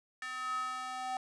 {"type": "tone with high-pass filter sweep", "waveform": "square", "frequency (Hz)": 255.4, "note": "C4", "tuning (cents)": -42, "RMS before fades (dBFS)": -38, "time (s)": [0.22, 1.17], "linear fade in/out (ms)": 2, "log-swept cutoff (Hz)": [1600, 830], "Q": 6.9, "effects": ["resampled to 22050 Hz", "11-bit"]}